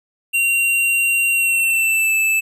square tone with pitch glide, 2756 to 2630 Hz, F7 to E7, -24 to -5 cents, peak -15 dBFS, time 0.33-2.41 s, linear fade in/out 20 ms, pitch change -81 cents, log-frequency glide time 1.31-2.14 s, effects none

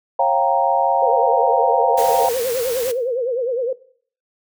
sine chord, G half-diminished seventh, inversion second, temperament equal with one note detuned, 543.9 / 698.5 / 784 / 932.3 Hz, Db5 / F5 / G5 / Bb5, -33 / 0 / 0 / 0 cents, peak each -19 dBFS, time 0.19-2.29 s, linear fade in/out 5 ms
sine tone with vibrato, 493.9 Hz, B4, in tune, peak -18 dBFS, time 1.02-3.73 s, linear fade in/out 5 ms, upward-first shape triangle, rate 9.8 Hz, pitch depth 160 cents each way
white noise, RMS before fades -29 dBFS, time 1.97-2.92 s, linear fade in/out 10 ms
effects noise-tail reverb RT60 0.5 s tail -17 dB re dry

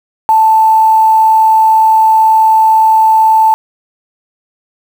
sine tone with quantisation, 881 Hz, A5, 2 cents sharp, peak -4 dBFS, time 0.29-3.54 s, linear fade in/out 0 ms, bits 5, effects none

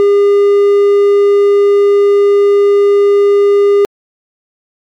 triangle tone, 404.6 Hz, G#4, 45 cents flat, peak -3 dBFS, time 0-3.85 s, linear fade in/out 0 ms, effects MP3 96 kbps

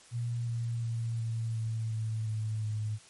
sine tone with pitch steps, 118.7 / 117 / 115.32 / 113.67 / 112.04 / 110.43 / 108.85 / 107.29 Hz, A#2 / A#2 / A#2 / A#2 / A2 / A2 / A2 / A2, +32 / +7 / -18 / -43 / +32 / +7 / -18 / -43 cents, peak -30 dBFS, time 0.11-2.99 s, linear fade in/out 50 ms, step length 360 ms, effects white hiss -56 dBFS RMS until 3.09 s + MP3 48 kbps

